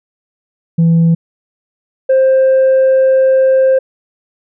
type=tone pair in turn; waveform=sine; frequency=166 / 527 Hz; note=E3 / C5; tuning=+12 / +12 cents; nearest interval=octave + minor sixth; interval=2000 cents; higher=second; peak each=-4 dBFS; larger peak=neither; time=0.78-1.15 / 2.09-3.79 s; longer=second; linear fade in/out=10 ms; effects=tanh soft clip ceiling -5 dBFS